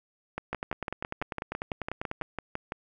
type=two click trains; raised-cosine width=0.5 ms; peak=-17 / -17 dBFS; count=15 / 18; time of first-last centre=0.38-2.721 / 0.53-2.213 s; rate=5.98 / 10.1 Hz; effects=none